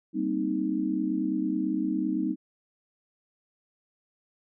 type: chord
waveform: sine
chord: C minor seventh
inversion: second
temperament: equal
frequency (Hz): 196 / 233.1 / 261.6 / 311.1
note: G3 / Bb3 / C4 / Eb4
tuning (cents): 0 / 0 / 0 / 0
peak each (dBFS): -32 / -34 / -31 / -28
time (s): 0.13-2.36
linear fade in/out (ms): 50
effects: none